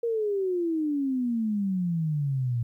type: exponential sweep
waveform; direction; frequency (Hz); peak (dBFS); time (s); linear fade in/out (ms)
sine; down; 474.4 to 115.6; -24; 0.03-2.63; 5
effects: 11-bit